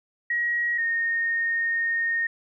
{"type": "tone pair in turn", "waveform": "sine", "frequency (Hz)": [1900, 1845.9], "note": ["A#6", "A#6"], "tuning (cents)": [33, -18], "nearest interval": "minor second", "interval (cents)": 51, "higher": "first", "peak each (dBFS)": -22, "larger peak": "neither", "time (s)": [[0.3, 0.78], [0.78, 2.27]], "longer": "second", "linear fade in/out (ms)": 5, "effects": []}